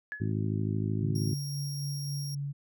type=tone with exponential decay; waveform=sine; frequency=1700 Hz; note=G#6; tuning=40 cents sharp; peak=-31 dBFS; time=0.12-0.32 s; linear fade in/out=0 ms; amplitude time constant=42 ms
type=harmonic tone; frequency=53 Hz; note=G#1; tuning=36 cents sharp; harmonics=2 / 3 / 4 / 5 / 6 / 7; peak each=-30 / -34 / -36 / -38 / -40 / -41 dBFS; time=0.2-1.34 s; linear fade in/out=10 ms
type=tone with tremolo; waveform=sine; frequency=141.7 Hz; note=C#3; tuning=38 cents sharp; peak=-31 dBFS; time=1-2.53 s; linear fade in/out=20 ms; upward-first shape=sine; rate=3.7 Hz; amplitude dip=25%
type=tone; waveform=sawtooth; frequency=5588 Hz; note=F8; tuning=in tune; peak=-37 dBFS; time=1.15-2.35 s; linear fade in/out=5 ms
effects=none